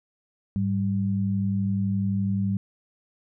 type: tone pair together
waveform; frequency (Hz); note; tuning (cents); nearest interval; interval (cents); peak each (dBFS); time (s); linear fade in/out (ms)
sine; 103.35 / 195.1; G#2 / G3; -8 / -8; major seventh; 1100; -26 / -24; 0.56-2.57; 0
effects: none